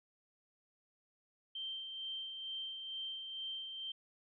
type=tone with tremolo; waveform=sine; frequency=3136 Hz; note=G7; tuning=in tune; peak=-39 dBFS; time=1.55-3.92 s; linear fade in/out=5 ms; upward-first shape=sine; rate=2.2 Hz; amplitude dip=40%; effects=none